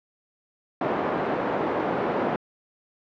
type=band-pass noise; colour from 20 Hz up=white; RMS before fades=-26 dBFS; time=0.81-2.36 s; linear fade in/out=2 ms; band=210 to 730 Hz; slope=12 dB/octave; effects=low-pass 3000 Hz 12 dB/octave